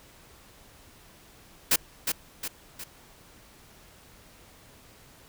white noise with echo, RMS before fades -21 dBFS, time 1.71-1.76 s, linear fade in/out 5 ms, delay 360 ms, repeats 3, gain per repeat -6 dB, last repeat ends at 2.84 s, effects pink hiss -54 dBFS RMS until 5.28 s

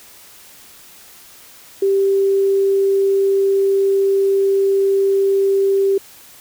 sine tone, 392 Hz, G4, in tune, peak -12 dBFS, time 1.82-5.98 s, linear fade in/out 5 ms, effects white hiss -43 dBFS RMS until 6.4 s

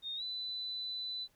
sine tone with pitch glide, 3685 to 3995 Hz, A#7 to B7, -21 to +19 cents, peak -37 dBFS, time 0.02-1.28 s, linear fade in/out 50 ms, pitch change +140 cents, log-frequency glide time 0.16-0.23 s, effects pink hiss -71 dBFS RMS until 1.35 s

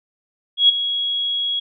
sine tone with ADSR envelope, 3322 Hz, G#7, in tune, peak -7 dBFS, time 0.57-1.6 s, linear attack 120 ms, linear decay 14 ms, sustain -12 dB, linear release 10 ms, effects none

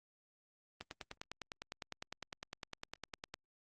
click train, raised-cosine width 0.2 ms, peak -26 dBFS, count 26, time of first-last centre 0.81-3.34 s, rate 9.88 Hz, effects Opus 24 kbps

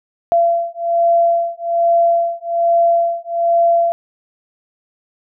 sine beating tone pair, 680 / 681.2 Hz, F5 / F5, -46 / -43 cents, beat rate 1.2 Hz, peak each -15 dBFS, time 0.32-3.92 s, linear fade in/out 0 ms, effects none

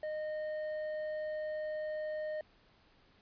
triangle tone with hard clipping, 615 Hz, D#5, 20 cents flat, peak -37 dBFS, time 0.03-2.41 s, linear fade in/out 2 ms, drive 9 dB, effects pink hiss -66 dBFS RMS until 3.21 s + resampled to 11025 Hz

